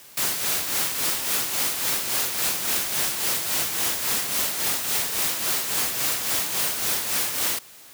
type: noise with tremolo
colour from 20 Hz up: white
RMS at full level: -23 dBFS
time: 0.17-7.59 s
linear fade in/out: 5 ms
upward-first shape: sine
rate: 3.6 Hz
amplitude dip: 50%
effects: white hiss -47 dBFS RMS until 7.93 s + high-pass 80 Hz 12 dB/octave